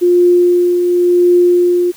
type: tone with tremolo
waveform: sine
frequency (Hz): 353.5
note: F4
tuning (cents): +21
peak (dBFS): -5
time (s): 0.01-1.92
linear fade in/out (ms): 20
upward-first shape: triangle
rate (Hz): 0.93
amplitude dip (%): 45
effects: white hiss -40 dBFS RMS until 1.96 s